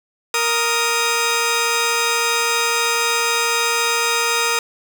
10% pulse tone pair together, 466.2 / 1244.5 Hz, A#4 / D#6, 0 / 0 cents, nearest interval octave + perfect fourth, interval 1700 cents, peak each -11 dBFS, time 0.34-4.59 s, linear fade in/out 2 ms, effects none

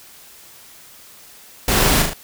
pink noise with echo, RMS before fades -17 dBFS, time 1.68-2.02 s, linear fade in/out 2 ms, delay 38 ms, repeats 3, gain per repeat -4 dB, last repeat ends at 2.134 s, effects white hiss -44 dBFS RMS until 2.23 s

